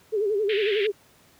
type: tone with vibrato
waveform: sine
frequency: 415.3 Hz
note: G#4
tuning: in tune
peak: -21 dBFS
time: 0.12-0.92 s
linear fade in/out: 20 ms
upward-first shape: sine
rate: 11 Hz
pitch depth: 110 cents each way
type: band-pass noise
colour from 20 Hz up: white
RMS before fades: -31 dBFS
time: 0.49-0.87 s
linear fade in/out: 5 ms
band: 1700 to 3400 Hz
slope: 48 dB/octave
effects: pink hiss -57 dBFS RMS until 1.39 s + high-pass 80 Hz 12 dB/octave